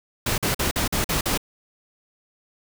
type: noise bursts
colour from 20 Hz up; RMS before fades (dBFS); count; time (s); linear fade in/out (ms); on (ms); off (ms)
pink; -23; 7; 0.26-1.376; 5; 120; 46
effects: none